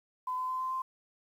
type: tone with pitch steps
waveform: sine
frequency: 1014 / 1021.1 / 1028.2 / 1035.3 / 1042.5 Hz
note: B5 / C6 / C6 / C6 / C6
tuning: +45 / -43 / -31 / -19 / -7 cents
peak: -31 dBFS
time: 0.27-0.82 s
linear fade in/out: 5 ms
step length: 110 ms
effects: 10-bit